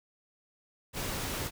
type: noise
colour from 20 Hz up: pink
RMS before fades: -35 dBFS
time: 0.93-1.51 s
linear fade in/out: 50 ms
effects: none